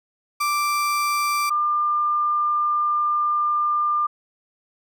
35% pulse / sine tone pair in turn, 1174.7 / 1198 Hz, D6 / D6, 0 / +34 cents, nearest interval unison, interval 34 cents, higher second, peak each -18 dBFS, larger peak neither, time 0.4-1.5 / 1.5-4.07 s, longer second, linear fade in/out 10 ms, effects none

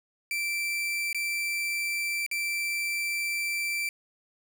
40% pulse tone with dropouts, 2341 Hz, D7, 6 cents flat, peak -27 dBFS, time 0.31-3.89 s, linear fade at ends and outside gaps 1 ms, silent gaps 1.129-1.146 / 2.264-2.313 s, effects none

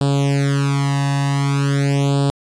sawtooth tone with flanger, 140 Hz, C#3, 18 cents sharp, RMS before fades -17 dBFS, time 0.01-2.3 s, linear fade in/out 0 ms, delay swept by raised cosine 0.24 to 1.1 ms, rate 0.45 Hz, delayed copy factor +1, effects resampled to 22050 Hz

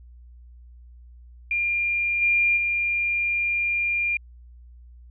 sine tone with level steps, 2400 Hz, D7, 37 cents sharp, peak -21 / -17 / -21 dBFS, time 1.51-4.17 s, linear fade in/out 2 ms, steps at 2.21 / 2.56 s, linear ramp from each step 20 ms, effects added 60 Hz sine -44 dBFS peak until 5.1 s

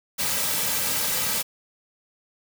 white noise with comb filter, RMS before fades -25 dBFS, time 0.18-1.43 s, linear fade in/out 20 ms, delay 2.8 ms, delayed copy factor -0.6, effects none

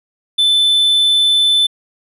triangle tone, 3520 Hz, A7, in tune, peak -8 dBFS, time 0.38-1.67 s, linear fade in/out 10 ms, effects resampled to 32000 Hz

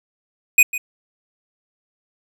square tone with echo, 2489 Hz, D#7, in tune, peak -8 dBFS, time 0.58-0.63 s, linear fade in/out 5 ms, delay 150 ms, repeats 1, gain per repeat -15 dB, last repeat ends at 0.78 s, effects none

